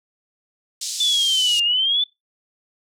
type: band-pass noise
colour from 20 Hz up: white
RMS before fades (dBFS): -28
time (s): 0.81-1.6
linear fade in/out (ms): 5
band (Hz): 3900 to 7600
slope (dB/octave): 24
type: exponential two-way sweep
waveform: sine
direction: down then up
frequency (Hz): 3519 to 2794 to 3519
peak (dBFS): -16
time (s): 1-2.04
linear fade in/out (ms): 5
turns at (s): 1.63
effects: noise-tail reverb RT60 0.2 s tail -23 dB re dry